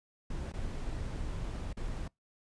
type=noise with dropouts; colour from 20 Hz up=brown; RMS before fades=-37 dBFS; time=0.3-2.08 s; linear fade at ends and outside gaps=5 ms; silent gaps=0.522-0.537 / 1.73-1.769 s; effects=noise-tail reverb RT60 0.2 s tail -26 dB re dry + resampled to 22050 Hz